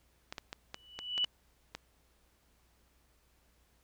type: clicks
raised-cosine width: 0.2 ms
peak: -22 dBFS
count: 8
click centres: 0.325 / 0.382 / 0.529 / 0.744 / 0.99 / 1.179 / 1.244 / 1.75 s
type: tone with exponential growth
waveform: sine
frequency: 2960 Hz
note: F#7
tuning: in tune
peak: -26 dBFS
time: 0.74-1.25 s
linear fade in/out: 5 ms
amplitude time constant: 110 ms
effects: added 60 Hz sine -70 dBFS peak until 3.83 s + pink hiss -71 dBFS RMS until 3.83 s